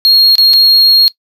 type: tone with dropouts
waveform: triangle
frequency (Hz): 4273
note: C8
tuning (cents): +36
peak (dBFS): -3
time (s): 0.05-1.08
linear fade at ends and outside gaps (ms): 0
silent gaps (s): 0.354-0.382 / 0.533-0.537
effects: noise-tail reverb RT60 0.1 s tail -20 dB re dry